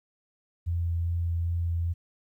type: tone with vibrato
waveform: sine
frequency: 85 Hz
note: F2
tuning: 46 cents flat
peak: -25 dBFS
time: 0.66-1.94 s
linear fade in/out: 20 ms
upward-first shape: sine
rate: 2.5 Hz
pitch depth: 11 cents each way
effects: 11-bit